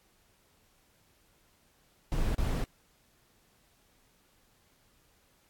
brown noise with dropouts, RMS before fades -29 dBFS, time 2.12-2.64 s, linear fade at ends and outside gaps 1 ms, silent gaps 2.347-2.381 s, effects pink hiss -67 dBFS RMS until 5.49 s + AAC 64 kbps

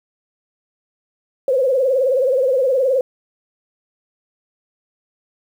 sine tone with vibrato, 523.3 Hz, C5, in tune, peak -13 dBFS, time 1.48-3.01 s, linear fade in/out 2 ms, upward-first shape triangle, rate 19 Hz, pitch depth 130 cents each way, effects 8-bit

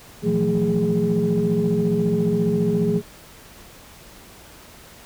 sine tone cluster, 117 / 164.8 / 179.4 / 221.7 / 414.3 Hz, A#2 / E3 / F3 / A3 / G#4, +7 / 0 / +47 / +13 / -4 cents, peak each -30 / -23 / -22 / -23 / -21 dBFS, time 0.22-3.02 s, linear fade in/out 50 ms, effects tanh soft clip ceiling -10 dBFS + pink hiss -45 dBFS RMS until 5.05 s

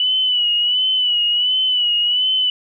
sine tone with vibrato, 2960 Hz, F#7, in tune, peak -14 dBFS, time 0-2.5 s, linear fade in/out 2 ms, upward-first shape sine, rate 1.4 Hz, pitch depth 54 cents each way, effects none

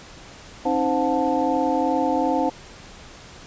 sine tone cluster, 270 / 312.6 / 518 / 721 / 879 Hz, C#4 / D#4 / C5 / F#5 / A5, -45 / +8 / -17 / -45 / -2 cents, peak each -25 dBFS, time 0.65-2.5 s, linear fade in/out 10 ms, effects pink hiss -43 dBFS RMS until 3.46 s + resampled to 16000 Hz

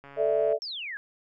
click train, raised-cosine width 0.5 ms, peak -32 dBFS, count 69, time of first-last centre 0.04-0.526 s, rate 140 Hz
sine chord, A suspended fourth, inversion none, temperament equal, 440 / 587.3 / 659.3 Hz, A4 / D5 / E5, 0 / 0 / 0 cents, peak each -26 dBFS, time 0.16-0.59 s, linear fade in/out 50 ms
sine exponential sweep, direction down, 5588 to 1600 Hz, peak -33 dBFS, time 0.62-0.97 s, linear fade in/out 0 ms
effects none

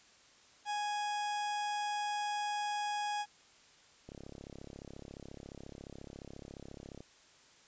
40% pulse tone, 830.6 Hz, G#5, in tune, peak -33 dBFS, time 0.65-3.26 s, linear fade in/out 50 ms
click train, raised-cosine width 2 ms, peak -34 dBFS, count 101, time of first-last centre 4.09-7.005 s, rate 34.3 Hz
effects white hiss -62 dBFS RMS until 7.67 s + resampled to 16000 Hz

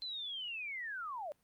sine linear sweep, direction down, 4119 to 554.4 Hz, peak -39 dBFS, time 0.02-1.32 s, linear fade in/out 0 ms, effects pink hiss -75 dBFS RMS until 1.43 s + Opus 48 kbps

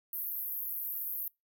pink band-pass noise, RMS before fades -37 dBFS, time 0.13-1.28 s, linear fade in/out 2 ms, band 12000 to 16000 Hz, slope 96 dB/octave, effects noise-tail reverb RT60 0.2 s tail -25 dB re dry

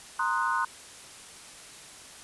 sine chord, C half-diminished seventh, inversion third, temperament equal, 932.3 / 1046.5 / 1244.5 / 1480 Hz, Bb5 / C6 / Eb6 / Gb6, 0 / 0 / 0 / 0 cents, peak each -31 / -29 / -32 / -30 dBFS, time 0.19-0.65 s, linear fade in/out 5 ms, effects white hiss -47 dBFS RMS until 2.23 s + resampled to 24000 Hz

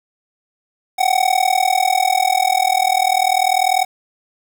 square tone with amplitude modulation, 750 Hz, F#5, 23 cents sharp, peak -10 dBFS, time 0.98-3.85 s, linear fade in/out 20 ms, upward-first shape sine, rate 40.2 Hz, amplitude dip 95%, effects 7-bit

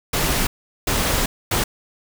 pink noise bursts at uneven times, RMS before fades -20 dBFS, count 3, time 0.13-0.47 / 0.87-1.26 / 1.51-1.64 s, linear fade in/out 5 ms, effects none

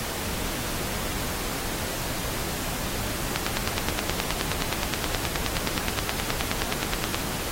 click train, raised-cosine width 0.2 ms, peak -6 dBFS, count 37, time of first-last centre 3.36-7.145 s, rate 9.51 Hz, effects pink hiss -31 dBFS RMS until 7.51 s + AAC 48 kbps

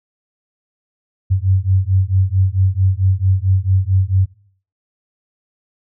sine beating tone pair, 92.8 / 97.3 Hz, F#2 / G2, +6 / -12 cents, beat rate 4.5 Hz, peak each -15 dBFS, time 1.3-4.26 s, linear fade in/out 20 ms, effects noise-tail reverb RT60 0.5 s tail -19 dB re dry

